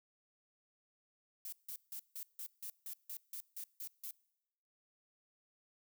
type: noise bursts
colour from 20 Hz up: violet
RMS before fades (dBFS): -45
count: 12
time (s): 1.45-4.11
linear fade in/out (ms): 2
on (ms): 75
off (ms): 160
effects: noise-tail reverb RT60 0.9 s tail -24 dB re dry